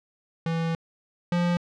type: tone pair in turn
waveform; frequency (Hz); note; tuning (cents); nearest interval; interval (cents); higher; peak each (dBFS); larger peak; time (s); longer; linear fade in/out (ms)
square; 164.81 / 174.61; E3 / F3; 0 / 0; minor second; 100; second; -25 / -22; second; 0.46-0.75 / 1.32-1.57; first; 2
effects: low-pass 4000 Hz 12 dB/octave